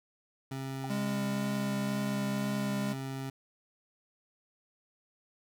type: tone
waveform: 25% pulse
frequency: 134.2 Hz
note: C3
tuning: 44 cents sharp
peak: -32 dBFS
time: 0.51-3.3 s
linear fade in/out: 5 ms
type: tone with exponential decay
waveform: sine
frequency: 784 Hz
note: G5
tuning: in tune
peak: -33 dBFS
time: 0.84-0.92 s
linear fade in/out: 2 ms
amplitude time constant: 16 ms
type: tone with vibrato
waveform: square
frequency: 203.3 Hz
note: G#3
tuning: 37 cents flat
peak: -32 dBFS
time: 0.89-2.94 s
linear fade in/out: 20 ms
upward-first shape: sine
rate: 2 Hz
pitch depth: 12 cents each way
effects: none